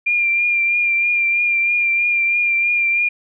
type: tone with vibrato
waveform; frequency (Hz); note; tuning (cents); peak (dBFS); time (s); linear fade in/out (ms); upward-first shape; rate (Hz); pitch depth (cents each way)
sine; 2392; D7; +31; -14; 0.06-3.09; 10; triangle; 3.1; 30
effects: none